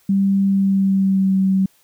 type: tone with pitch glide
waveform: sine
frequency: 196 to 191.19 Hz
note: G3 to G3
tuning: 0 to -43 cents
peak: -13 dBFS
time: 0.09-1.66 s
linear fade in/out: 5 ms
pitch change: -43 cents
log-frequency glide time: 0.46-1.37 s
effects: white hiss -57 dBFS RMS until 1.83 s